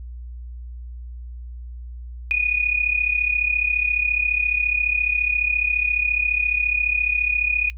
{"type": "tone with amplitude modulation", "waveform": "sine", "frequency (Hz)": 2466, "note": "D#7", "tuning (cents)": -16, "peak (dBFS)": -14, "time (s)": [2.31, 7.7], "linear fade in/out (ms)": 0, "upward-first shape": "sine", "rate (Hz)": 34.5, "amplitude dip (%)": 70, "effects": ["noise-tail reverb RT60 0.1 s tail -22 dB re dry", "added 60 Hz sine -32 dBFS peak until 7.77 s"]}